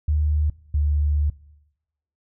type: tone pair in turn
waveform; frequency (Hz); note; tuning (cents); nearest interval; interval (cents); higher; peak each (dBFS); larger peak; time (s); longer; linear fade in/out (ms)
sine; 75.4 / 73.76; D2 / D2; +46 / +8; unison; 38; first; -17; neither; 0.08-0.5 / 0.74-1.3; second; 5
effects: noise-tail reverb RT60 0.9 s tail -21 dB re dry